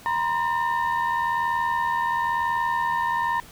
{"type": "tone cluster", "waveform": "sine", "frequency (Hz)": [946, 1027, 1808], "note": ["A#5", "C6", "A6"], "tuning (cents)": [25, -33, 47], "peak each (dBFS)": [-22, -26, -27], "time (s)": [0.06, 3.4], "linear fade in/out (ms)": 0, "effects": ["tanh soft clip ceiling -17 dBFS", "pink hiss -47 dBFS RMS until 3.51 s"]}